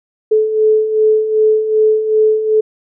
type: beating tone pair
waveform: sine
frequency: 431.1 / 433.7 Hz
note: A4 / A4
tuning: -35 / -25 cents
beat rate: 2.6 Hz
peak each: -17 / -10 dBFS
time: 0.31-2.61 s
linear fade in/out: 10 ms
effects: none